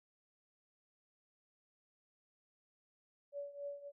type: tone with tremolo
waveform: sine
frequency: 570 Hz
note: C#5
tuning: 48 cents sharp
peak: -39 dBFS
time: 3.32-3.92 s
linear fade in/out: 50 ms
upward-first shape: triangle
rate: 3.6 Hz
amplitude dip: 85%
effects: none